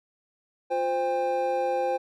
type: tone cluster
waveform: triangle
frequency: 353.8 / 520 / 802 Hz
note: F4 / C5 / G5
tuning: +23 / -11 / +39 cents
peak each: -32 / -24 / -26 dBFS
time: 0.7-1.98 s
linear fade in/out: 20 ms
effects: none